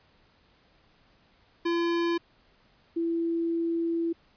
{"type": "tone pair in turn", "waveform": ["square", "sine"], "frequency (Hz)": [340, 334], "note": ["F4", "E4"], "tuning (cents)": [-46, 23], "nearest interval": "unison", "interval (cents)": 31, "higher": "first", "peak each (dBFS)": [-25, -25], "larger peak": "neither", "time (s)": [[1.65, 2.18], [2.96, 4.13]], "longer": "second", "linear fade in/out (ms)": 10, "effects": ["pink hiss -63 dBFS RMS until 4.36 s", "resampled to 11025 Hz"]}